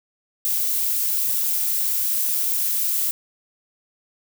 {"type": "noise", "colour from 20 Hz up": "violet", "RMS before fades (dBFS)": -22, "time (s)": [0.45, 3.11], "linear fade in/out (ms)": 0, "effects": []}